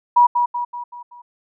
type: tone with echo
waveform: sine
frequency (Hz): 966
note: B5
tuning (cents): -39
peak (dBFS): -8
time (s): 0.16-0.27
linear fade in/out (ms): 10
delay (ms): 190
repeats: 5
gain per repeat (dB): -6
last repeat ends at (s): 1.22
effects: none